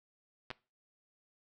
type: clicks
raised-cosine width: 0.3 ms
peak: -24 dBFS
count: 2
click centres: 0.504 / 0.512 s
effects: noise-tail reverb RT60 0.3 s tail -20 dB re dry